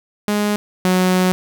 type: tone pair in turn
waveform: sawtooth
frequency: 207.7 / 183.92 Hz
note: G#3 / F#3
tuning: 0 / -10 cents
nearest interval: major second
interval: 210 cents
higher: first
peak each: -12 / -9 dBFS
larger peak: second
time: 0.28-0.56 / 0.85-1.32 s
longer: second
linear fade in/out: 0 ms
effects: 8-bit